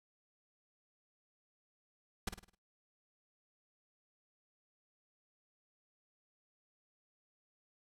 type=noise with echo; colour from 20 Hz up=pink; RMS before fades=-35 dBFS; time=2.27-2.29 s; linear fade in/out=5 ms; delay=52 ms; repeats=5; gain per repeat=-7 dB; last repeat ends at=2.55 s; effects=noise-tail reverb RT60 0.3 s tail -22 dB re dry + low-pass 11000 Hz 12 dB/octave